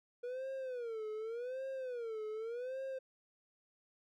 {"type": "tone with vibrato", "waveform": "triangle", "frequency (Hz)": 479, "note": "A#4", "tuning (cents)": 47, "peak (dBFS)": -37, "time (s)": [0.23, 2.99], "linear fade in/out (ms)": 10, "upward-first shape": "sine", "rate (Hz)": 0.86, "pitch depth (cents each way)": 190, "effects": []}